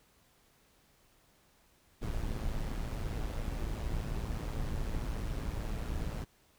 brown noise with amplitude modulation, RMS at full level -33 dBFS, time 2.01-6.25 s, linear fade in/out 20 ms, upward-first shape sine, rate 111 Hz, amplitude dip 55%, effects pink hiss -67 dBFS RMS until 6.58 s

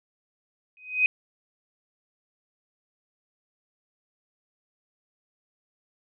sine tone with exponential growth, 2508 Hz, D#7, 13 cents sharp, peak -14 dBFS, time 0.77-1.06 s, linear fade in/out 1 ms, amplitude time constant 63 ms, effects none

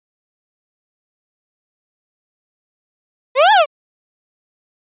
35% pulse exponential two-way sweep, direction up then down, 487 to 898 to 552 Hz, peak -6 dBFS, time 3.35-3.66 s, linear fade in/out 50 ms, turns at 3.52 s, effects resampled to 8000 Hz

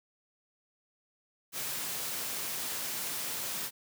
white high-pass noise, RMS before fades -36 dBFS, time 1.52-3.71 s, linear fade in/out 50 ms, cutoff 100 Hz, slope 24 dB/octave, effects none

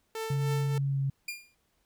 sawtooth tone with tremolo, 444.5 Hz, A4, 18 cents sharp, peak -28 dBFS, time 0.15-0.78 s, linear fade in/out 2 ms, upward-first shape triangle, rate 3.3 Hz, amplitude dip 65%
sine tone with pitch glide, 138.59 to 136.84 Hz, C#3 to C#3, 0 to -22 cents, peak -26 dBFS, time 0.3-1.1 s, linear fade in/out 5 ms, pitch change -22 cents, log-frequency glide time 0.87-0.99 s
sawtooth tone with exponential decay, 2406 Hz, D7, 41 cents sharp, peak -28 dBFS, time 1.28-1.55 s, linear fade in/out 5 ms, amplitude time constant 57 ms
effects pink hiss -73 dBFS RMS until 1.85 s

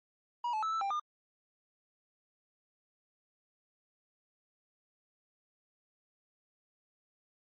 triangle tone with pitch steps, 960 / 865 / 1310 / 1322 / 791 / 1209 Hz, B5 / A5 / E6 / E6 / G5 / D6, -49 / -30 / -11 / +5 / +15 / +50 cents, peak -29 dBFS, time 0.44-0.998 s, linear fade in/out 5 ms, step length 93 ms, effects MP3 32 kbps

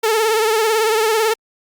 sawtooth tone with vibrato, 440 Hz, A4, in tune, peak -10 dBFS, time 0.03-1.34 s, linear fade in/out 10 ms, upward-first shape triangle, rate 18 Hz, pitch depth 81 cents each way, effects Opus 48 kbps

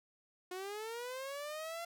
sawtooth linear sweep, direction up, 359.3 to 688 Hz, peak -37 dBFS, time 0.51-1.85 s, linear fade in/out 5 ms, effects none

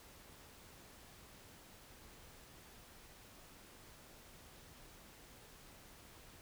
silence, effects pink hiss -59 dBFS RMS until 6.41 s

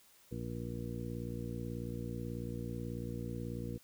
harmonic tone with a mistuned harmonic, 58.27 Hz, A#1, in tune, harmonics 1 / 2 / 3 / 4 / 5 / 6 / 8, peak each -47 / -42 / -45 / -45 / -48 / -49 / -48 dBFS, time 0.31-3.78 s, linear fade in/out 10 ms, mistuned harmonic 8, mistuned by +37 cents, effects white hiss -64 dBFS RMS until 3.83 s

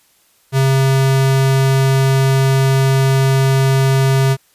square tone, 134.3 Hz, C3, 46 cents sharp, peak -11 dBFS, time 0.52-4.37 s, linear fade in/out 50 ms, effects white hiss -55 dBFS RMS until 4.54 s + resampled to 32000 Hz

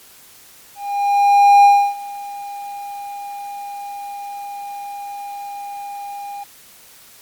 triangle tone with ADSR envelope, 808 Hz, G#5, 48 cents flat, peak -3 dBFS, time 0.75-6.44 s, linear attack 890 ms, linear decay 300 ms, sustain -22 dB, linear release 11 ms, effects white hiss -45 dBFS RMS until 7.21 s + MP3 96 kbps

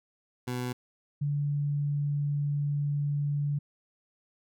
20% pulse / sine tone pair in turn, 124.4 / 144.63 Hz, B2 / D3, +13 / -26 cents, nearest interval minor third, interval 261 cents, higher second, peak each -26 dBFS, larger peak neither, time 0.47-0.73 / 1.21-3.59 s, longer second, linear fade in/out 10 ms, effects none

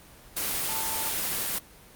sine tone in noise, 888 Hz, A5, 16 cents sharp, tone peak -36 dBFS, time 0.68-1.1 s, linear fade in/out 10 ms, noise white, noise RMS -29 dBFS, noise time 0.36-1.59 s, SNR -10 dB, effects pink hiss -51 dBFS RMS until 1.95 s + Opus 24 kbps

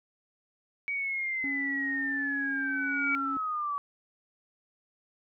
sine linear sweep, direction down, 2267 to 1133 Hz, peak -29 dBFS, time 0.88-3.78 s, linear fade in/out 0 ms
triangle tone, 276.7 Hz, C#4, 3 cents flat, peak -32 dBFS, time 1.44-3.37 s, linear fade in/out 0 ms
sine tone with exponential growth, 2281 Hz, C#7, 49 cents sharp, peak -25 dBFS, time 2.18-3.15 s, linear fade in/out 0 ms, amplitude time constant 210 ms
effects none

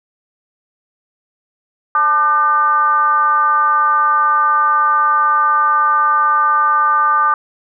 sine tone with frequency modulation, 1197 Hz, D6, 33 cents sharp, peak -10 dBFS, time 1.95-7.34 s, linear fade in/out 2 ms, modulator 322 Hz, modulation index 0.66, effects none

